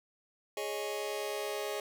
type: chord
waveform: sawtooth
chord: Ab suspended fourth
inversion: none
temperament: just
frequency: 415.3 / 553.7 / 623 Hz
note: Ab4 / Db5 / Eb5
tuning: 0 / -2 / +2 cents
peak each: -33 / -36 / -36 dBFS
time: 0.57-1.8 s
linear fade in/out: 2 ms
effects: 11-bit